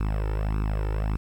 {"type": "tone with flanger", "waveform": "sawtooth", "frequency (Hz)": 52.4, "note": "G#1", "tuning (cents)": 16, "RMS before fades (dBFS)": -26, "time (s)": [0, 1.17], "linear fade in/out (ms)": 5, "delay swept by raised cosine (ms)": [0.76, 2.26], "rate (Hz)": 1.7, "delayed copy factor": 0.8, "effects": ["low-pass 2000 Hz 12 dB/octave", "9-bit"]}